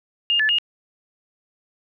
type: tone with pitch steps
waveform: sine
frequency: 2826 / 1733 / 2852 Hz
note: F7 / A6 / F7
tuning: +20 / -27 / +36 cents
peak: -16 dBFS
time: 0.3-0.585 s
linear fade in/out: 0 ms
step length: 95 ms
effects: none